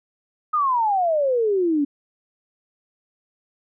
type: exponential sweep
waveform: sine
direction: down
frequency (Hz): 1266 to 277.1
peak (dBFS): -17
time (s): 0.53-1.85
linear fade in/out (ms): 10
effects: none